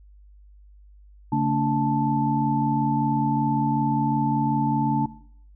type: tone cluster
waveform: sine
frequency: 140.8 / 223.7 / 289 / 878 Hz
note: C#3 / A3 / D4 / A5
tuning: +27 / +29 / -28 / -4 cents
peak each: -25 dBFS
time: 1.32-5.06 s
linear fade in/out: 5 ms
effects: noise-tail reverb RT60 0.7 s tail -19 dB re dry + added 50 Hz sine -47 dBFS peak until 5.55 s